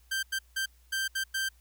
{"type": "tone bursts at uneven times", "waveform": "sawtooth", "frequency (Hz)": 1568, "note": "G6", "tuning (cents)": 0, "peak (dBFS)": -25, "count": 6, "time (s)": [[0.11, 0.23], [0.32, 0.39], [0.56, 0.66], [0.92, 1.08], [1.15, 1.24], [1.34, 1.49]], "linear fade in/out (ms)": 10, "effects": ["added 60 Hz sine -58 dBFS peak until 1.6 s", "white hiss -67 dBFS RMS until 1.6 s"]}